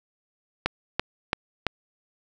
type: click train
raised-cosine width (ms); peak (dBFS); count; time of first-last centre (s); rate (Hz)
0.3; -6; 4; 0.66-1.667; 2.98
effects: none